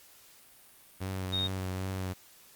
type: tone with vibrato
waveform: sawtooth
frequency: 94 Hz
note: F#2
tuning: 28 cents sharp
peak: -29 dBFS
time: 1-2.14 s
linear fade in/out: 20 ms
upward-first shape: triangle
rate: 2.5 Hz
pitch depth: 29 cents each way
type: tone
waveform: sine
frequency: 3716 Hz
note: A#7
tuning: 6 cents flat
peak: -29 dBFS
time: 1.32-1.48 s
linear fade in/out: 20 ms
effects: white hiss -57 dBFS RMS until 2.55 s + Opus 48 kbps